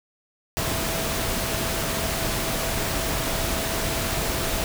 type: tone in noise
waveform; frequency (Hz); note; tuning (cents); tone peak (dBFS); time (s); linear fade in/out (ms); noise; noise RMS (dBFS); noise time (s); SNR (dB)
sine; 659; E5; -1; -34; 0.57-4.64; 0; pink; -26; 0.57-4.64; -11
effects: none